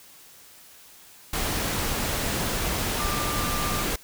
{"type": "tone in noise", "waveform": "sine", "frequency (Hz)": 1190, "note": "D6", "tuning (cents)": 22, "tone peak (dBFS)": -31, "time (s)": [2.99, 3.83], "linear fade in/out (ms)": 5, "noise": "pink", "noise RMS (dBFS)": -27, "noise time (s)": [1.33, 3.96], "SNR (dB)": -7, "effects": ["white hiss -50 dBFS RMS until 4.03 s"]}